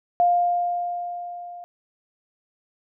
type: tone with level ramp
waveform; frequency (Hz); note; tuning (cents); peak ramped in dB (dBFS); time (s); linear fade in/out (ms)
sine; 703; F5; +11; -14 to -36; 0.2-1.64; 0
effects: none